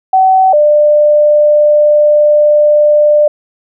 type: tone pair in turn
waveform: sine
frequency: 758 / 596.1 Hz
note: F#5 / D5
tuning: +42 / +26 cents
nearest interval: major third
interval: 416 cents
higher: first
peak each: -4 dBFS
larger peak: neither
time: 0.13-0.53 / 0.53-3.28 s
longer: second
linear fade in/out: 5 ms
effects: none